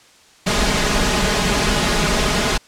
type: noise with comb filter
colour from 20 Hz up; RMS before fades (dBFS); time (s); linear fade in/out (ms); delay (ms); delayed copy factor
pink; -17; 0.46-2.58; 10; 4.8; +0.65
effects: white hiss -49 dBFS RMS until 2.67 s + low-pass 7000 Hz 12 dB/octave